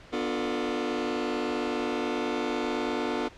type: chord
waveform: sawtooth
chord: B half-diminished seventh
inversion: none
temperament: just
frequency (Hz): 246.9 / 296.3 / 355.6 / 444.5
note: B3 / D4 / F4 / A4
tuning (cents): 0 / +15 / +31 / +18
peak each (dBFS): -29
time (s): 0.12-3.29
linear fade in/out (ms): 20
effects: pink hiss -50 dBFS RMS until 3.37 s + low-pass 4000 Hz 12 dB/octave